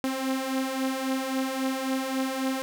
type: beating tone pair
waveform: sawtooth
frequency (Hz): 261.6 / 265.3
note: C4 / C4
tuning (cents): 0 / +24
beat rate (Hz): 3.7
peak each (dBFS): -28 / -24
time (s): 0.04-2.62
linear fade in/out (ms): 0
effects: none